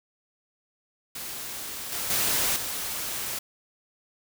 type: noise with level steps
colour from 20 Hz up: white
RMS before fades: -36 / -31 / -25 / -32 dBFS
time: 1.15-3.39 s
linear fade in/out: 5 ms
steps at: 1.92 / 2.1 / 2.56 s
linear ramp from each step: 2 ms
effects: none